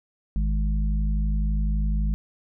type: harmonic tone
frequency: 51.91 Hz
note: G#1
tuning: in tune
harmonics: 1 / 3 / 4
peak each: -21 / -31 / -33 dBFS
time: 0.36-2.14 s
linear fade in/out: 0 ms
effects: none